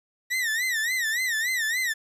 40% pulse tone with vibrato, 1895 Hz, A#6, 28 cents sharp, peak -23 dBFS, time 0.3-1.94 s, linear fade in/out 20 ms, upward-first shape sine, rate 3.5 Hz, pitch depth 150 cents each way, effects resampled to 32000 Hz + 9-bit

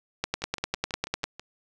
two click trains, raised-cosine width 0.2 ms, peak -9 / -21 dBFS, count 11 / 7, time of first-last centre 0.24-1.24 / 0.42-1.396 s, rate 10 / 6.15 Hz, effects none

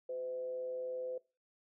sine tone with frequency modulation, 508 Hz, B4, 49 cents sharp, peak -37 dBFS, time 0.09-1.18 s, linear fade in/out 5 ms, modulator 139 Hz, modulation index 0.32, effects noise-tail reverb RT60 0.3 s tail -22 dB re dry

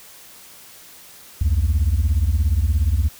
sine beating tone pair, 66.4 / 83.4 Hz, C2 / E2, +26 / +21 cents, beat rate 17 Hz, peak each -16 dBFS, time 1.41-3.09 s, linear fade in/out 5 ms, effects tanh soft clip ceiling -12 dBFS + white hiss -44 dBFS RMS until 3.19 s

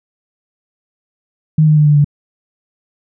sine tone with pitch steps, 155.56 / 152.98 / 150.43 / 147.94 / 145.48 Hz, D#3 / D#3 / D3 / D3 / D3, 0 / -29 / +42 / +13 / -16 cents, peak -6 dBFS, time 1.58-2.045 s, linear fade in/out 5 ms, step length 93 ms, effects none

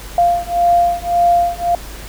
sine beating tone pair, 695 / 696.8 Hz, F5 / F5, -9 / -4 cents, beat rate 1.8 Hz, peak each -14 dBFS, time 0.18-1.75 s, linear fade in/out 2 ms, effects added 50 Hz sine -32 dBFS peak until 2.08 s + pink hiss -34 dBFS RMS until 2.08 s

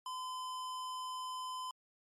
square tone, 1020 Hz, C6, 44 cents flat, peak -40 dBFS, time 0.06-1.71 s, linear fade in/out 2 ms, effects low-pass 11000 Hz 12 dB/octave + MP3 64 kbps

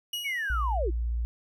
40% pulse tone with exponential decay, 2900 Hz, F#7, 35 cents flat, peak -28 dBFS, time 0.13-0.78 s, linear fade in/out 5 ms, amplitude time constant 140 ms
sine linear sweep, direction down, 2305 to 293.7 Hz, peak -28 dBFS, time 0.24-0.91 s, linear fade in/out 20 ms
sine tone, 58.27 Hz, A#1, in tune, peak -26 dBFS, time 0.5-1.25 s, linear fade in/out 0 ms
effects none

